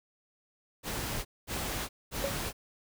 pink noise bursts, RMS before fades -35 dBFS, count 3, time 0.83-2.53 s, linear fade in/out 50 ms, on 420 ms, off 220 ms
sine tone with exponential decay, 557 Hz, C#5, 8 cents sharp, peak -25 dBFS, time 2.24-2.37 s, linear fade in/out 1 ms, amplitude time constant 28 ms
effects none

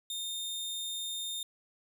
sawtooth tone, 3644 Hz, A#7, 40 cents flat, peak -32 dBFS, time 0.1-1.43 s, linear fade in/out 2 ms, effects none

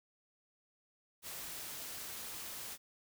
white noise, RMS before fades -45 dBFS, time 1.22-2.78 s, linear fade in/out 50 ms, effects none

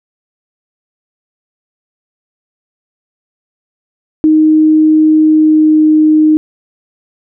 sine tone with pitch glide, 311.1 to 309.1 Hz, D#4 to D#4, 0 to -11 cents, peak -4 dBFS, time 4.24-6.37 s, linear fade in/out 0 ms, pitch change -11 cents, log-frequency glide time 5.23-5.84 s, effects none

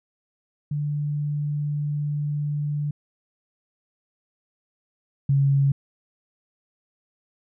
sine tone pair in turn, 147.1 / 138.84 Hz, D3 / C#3, +3 / +3 cents, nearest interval minor second, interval 100 cents, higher first, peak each -23 / -16 dBFS, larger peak second, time 0.71-2.91 / 5.29-5.72 s, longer first, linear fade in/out 5 ms, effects none

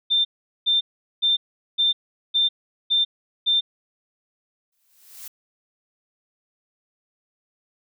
sine tone bursts, 3584 Hz, A7, 31 cents sharp, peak -16 dBFS, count 7, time 0.1-3.61 s, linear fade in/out 20 ms, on 150 ms, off 410 ms
blue noise with exponential growth, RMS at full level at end -35 dBFS, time 4.72-5.28 s, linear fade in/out 5 ms, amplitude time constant 120 ms
effects none

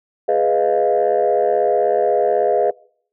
sine chord, F half-diminished seventh, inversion first, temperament equal, 415.3 / 493.9 / 622.3 / 698.5 Hz, Ab4 / Cb5 / Eb5 / F5, 0 / 0 / 0 / 0 cents, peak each -18 dBFS, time 0.28-2.71 s, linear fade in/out 10 ms, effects noise-tail reverb RT60 0.6 s tail -25 dB re dry + tanh soft clip ceiling -7 dBFS

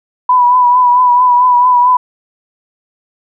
sine tone with vibrato, 988 Hz, B5, in tune, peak -5 dBFS, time 0.29-1.97 s, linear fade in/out 5 ms, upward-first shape triangle, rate 4.5 Hz, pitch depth 43 cents each way, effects none

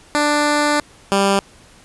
10% pulse tone pair in turn, 295.2 / 197.43 Hz, D4 / G3, +9 / +13 cents, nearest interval perfect fifth, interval 696 cents, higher first, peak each -6 / -5 dBFS, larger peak second, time 0.15-0.8 / 1.12-1.39 s, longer first, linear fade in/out 0 ms, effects pink hiss -47 dBFS RMS until 1.84 s + resampled to 24000 Hz

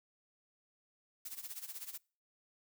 blue noise with tremolo, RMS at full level -43 dBFS, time 1.25-1.98 s, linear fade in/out 5 ms, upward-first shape sine, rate 16 Hz, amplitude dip 80%, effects noise-tail reverb RT60 0.4 s tail -26 dB re dry

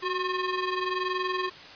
sawtooth ring-modulated tone, 721 Hz, F#5, 45 cents flat, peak -20 dBFS, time 0.02-1.5 s, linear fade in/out 20 ms, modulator 350 Hz, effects white hiss -45 dBFS RMS until 1.75 s + resampled to 11025 Hz

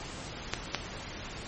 clicks, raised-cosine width 0.2 ms, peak -10 dBFS, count 2, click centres 0.536 / 0.747 s, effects pink hiss -41 dBFS RMS until 1.47 s + MP3 32 kbps

